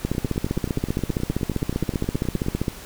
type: two click trains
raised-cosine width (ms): 3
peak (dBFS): -16 / -9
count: 23 / 41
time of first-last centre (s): 0.15-2.463 / 0.05-2.682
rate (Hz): 9.51 / 15.2
effects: pink hiss -40 dBFS RMS until 2.85 s